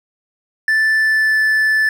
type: tone with pitch glide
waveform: triangle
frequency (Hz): 1760 to 1748.9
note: A6 to A6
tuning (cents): 0 to -11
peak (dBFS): -10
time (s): 0.68-1.89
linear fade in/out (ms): 2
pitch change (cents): -11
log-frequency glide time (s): 0.96-1.42
effects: none